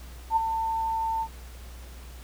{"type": "tone with ADSR envelope", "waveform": "sine", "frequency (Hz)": 897, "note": "A5", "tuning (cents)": 33, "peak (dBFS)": -17, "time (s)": [0.3, 1.28], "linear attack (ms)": 64, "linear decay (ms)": 17, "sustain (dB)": -8, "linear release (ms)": 64, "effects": ["added 61 Hz sine -41 dBFS peak until 2.23 s", "pink hiss -50 dBFS RMS until 2.23 s"]}